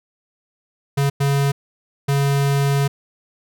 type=tone bursts at uneven times; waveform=square; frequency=140 Hz; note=C#3; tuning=18 cents sharp; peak=-16 dBFS; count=3; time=0.97-1.1 / 1.2-1.52 / 2.08-2.88 s; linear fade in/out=10 ms; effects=none